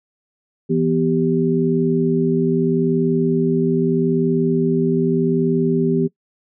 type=tone cluster; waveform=sine; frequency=165.6 / 246.4 / 391.7 Hz; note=E3 / B3 / G4; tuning=+8 / -4 / -1 cents; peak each=-19 dBFS; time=0.69-6.08 s; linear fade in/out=20 ms; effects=noise-tail reverb RT60 0.1 s tail -21 dB re dry